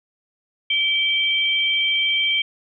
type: tone pair together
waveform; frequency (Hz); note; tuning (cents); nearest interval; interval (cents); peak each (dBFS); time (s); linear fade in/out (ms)
sine; 2311 / 3157; D7 / G7; -28 / +12; perfect fourth; 540; -21 / -19; 0.7-2.42; 5
effects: none